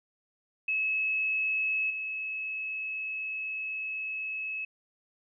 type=tone with level steps; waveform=sine; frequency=2584 Hz; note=E7; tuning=35 cents flat; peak=-26 / -32 dBFS; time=0.68-4.65 s; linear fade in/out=5 ms; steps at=1.9 s; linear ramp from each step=5 ms; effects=none